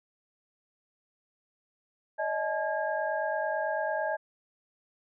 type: tone cluster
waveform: sine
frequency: 582 / 631 / 858 / 1629 Hz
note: D5 / D#5 / A5 / G#6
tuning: -16 / +24 / -44 / -34 cents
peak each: -36 / -31 / -33 / -35 dBFS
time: 2.18-4.17 s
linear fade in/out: 20 ms
effects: none